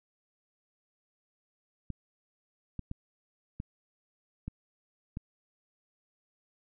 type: clicks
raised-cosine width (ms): 5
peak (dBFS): -24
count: 6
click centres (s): 1.903 / 2.793 / 2.914 / 3.601 / 4.48 / 5.171
effects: none

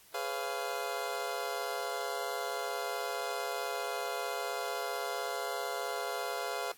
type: chord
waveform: 25% pulse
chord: C# dominant seventh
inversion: second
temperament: just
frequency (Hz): 415.8 / 498.9 / 554.4 / 693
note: G#4 / B4 / C#5 / E#5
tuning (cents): +2 / +17 / 0 / -14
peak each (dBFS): -37 / -36 / -38 / -34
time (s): 0.14-6.72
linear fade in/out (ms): 5
effects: white hiss -59 dBFS RMS until 6.77 s + AAC 64 kbps

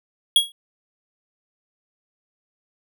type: tone with exponential decay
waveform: square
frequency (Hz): 3312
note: G#7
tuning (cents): -5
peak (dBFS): -9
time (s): 0.36-0.52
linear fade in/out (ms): 2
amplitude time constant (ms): 34
effects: none

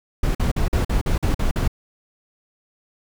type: noise bursts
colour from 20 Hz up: brown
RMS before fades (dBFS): -19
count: 9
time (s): 0.23-1.678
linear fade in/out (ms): 5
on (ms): 120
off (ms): 46
effects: none

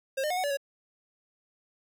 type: tone with pitch steps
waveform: square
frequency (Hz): 536 / 606 / 724 / 742 / 574 / 556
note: C5 / D#5 / F#5 / F#5 / D5 / C#5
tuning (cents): +42 / -46 / -38 / +5 / -40 / +5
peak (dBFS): -28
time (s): 0.17-0.572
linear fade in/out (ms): 10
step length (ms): 67
effects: none

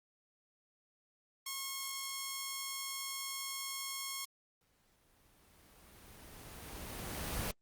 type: tone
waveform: 5% pulse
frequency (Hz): 1085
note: C#6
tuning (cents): -37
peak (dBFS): -27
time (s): 1.46-4.25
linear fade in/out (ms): 5
type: noise with exponential growth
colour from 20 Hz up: pink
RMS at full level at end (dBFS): -36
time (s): 4.61-7.51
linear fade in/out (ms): 1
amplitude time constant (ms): 630
effects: Opus 24 kbps

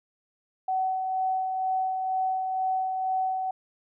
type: tone with tremolo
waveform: sine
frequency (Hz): 754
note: F#5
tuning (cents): +32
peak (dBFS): -23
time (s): 0.68-3.51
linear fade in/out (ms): 5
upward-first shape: sine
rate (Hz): 2.1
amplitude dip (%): 35
effects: none

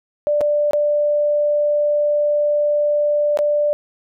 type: tone with dropouts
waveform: sine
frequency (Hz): 590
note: D5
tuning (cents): +8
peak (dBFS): -14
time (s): 0.27-3.73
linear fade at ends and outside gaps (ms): 0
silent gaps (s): 0.408-0.413 / 0.71-0.733 / 3.373-3.389
effects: none

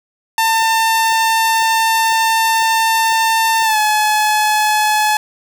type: tone with pitch glide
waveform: sawtooth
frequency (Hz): 898 to 852.5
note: A5 to G#5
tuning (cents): +35 to +45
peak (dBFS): -8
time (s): 0.38-5.17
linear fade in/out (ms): 2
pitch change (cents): -90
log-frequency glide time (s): 3.63-3.78
effects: 7-bit

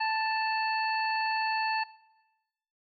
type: harmonic tone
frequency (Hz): 881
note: A5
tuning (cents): +2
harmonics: 1 / 2 / 3 / 5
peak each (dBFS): -28 / -34 / -35 / -38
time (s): 0-1.84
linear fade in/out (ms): 10
effects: noise-tail reverb RT60 1.0 s tail -20 dB re dry

